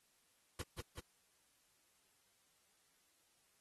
pink noise with echo, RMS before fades -43 dBFS, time 0.59-0.62 s, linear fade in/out 5 ms, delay 190 ms, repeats 2, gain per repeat -3 dB, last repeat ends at 1 s, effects white hiss -75 dBFS RMS until 3.6 s + AAC 32 kbps

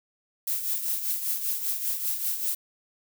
violet noise with tremolo, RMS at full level -26 dBFS, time 0.47-2.55 s, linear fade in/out 5 ms, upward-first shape triangle, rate 5.1 Hz, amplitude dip 65%, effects none

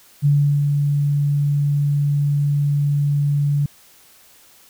sine tone with ADSR envelope, 144.1 Hz, D3, 33 cents flat, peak -11 dBFS, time 0.22-3.66 s, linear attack 36 ms, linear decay 360 ms, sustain -4 dB, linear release 4 ms, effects white hiss -50 dBFS RMS until 4.69 s

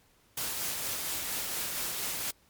white noise with tremolo, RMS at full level -33 dBFS, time 0.37-2.31 s, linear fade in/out 5 ms, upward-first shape sine, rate 4.3 Hz, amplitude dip 25%, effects pink hiss -65 dBFS RMS until 2.49 s + MP3 96 kbps

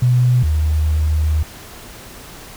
sine tone pair in turn, 124.1 / 77.1 Hz, B2 / D#2, +9 / -15 cents, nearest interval minor sixth, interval 824 cents, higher first, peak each -10 / -13 dBFS, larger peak first, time 0.02-0.43 / 0.43-1.43 s, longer second, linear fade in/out 5 ms, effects pink hiss -37 dBFS RMS until 2.56 s

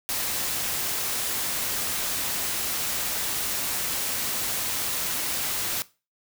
white noise, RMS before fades -28 dBFS, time 0.09-5.82 s, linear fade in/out 0 ms, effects noise-tail reverb RT60 0.3 s tail -19 dB re dry

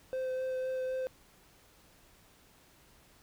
triangle tone with vibrato, 517 Hz, C5, 21 cents flat, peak -30 dBFS, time 0.13-1.07 s, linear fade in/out 0 ms, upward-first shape sine, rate 3.9 Hz, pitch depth 10 cents each way, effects pink hiss -62 dBFS RMS until 3.22 s

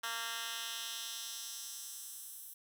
10% pulse tone with high-pass filter sweep, 230 Hz, A#3, 23 cents flat, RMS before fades -43 dBFS, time 0.03-2.54 s, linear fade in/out 10 ms, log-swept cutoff 1600 to 12000 Hz, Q 1.1, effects none

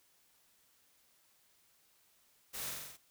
white noise with echo, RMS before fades -43 dBFS, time 2.53-2.71 s, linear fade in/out 20 ms, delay 44 ms, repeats 6, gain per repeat -2 dB, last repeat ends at 2.974 s, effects white hiss -70 dBFS RMS until 3.1 s

